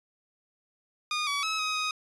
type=tone with pitch steps; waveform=15% pulse; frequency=1223 / 1138 / 1289 / 1262 / 1254 Hz; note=D#6 / C#6 / E6 / D#6 / D#6; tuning=-30 / +45 / -39 / +24 / +13 cents; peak=-21 dBFS; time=1.11-1.91 s; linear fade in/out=2 ms; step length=160 ms; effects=resampled to 22050 Hz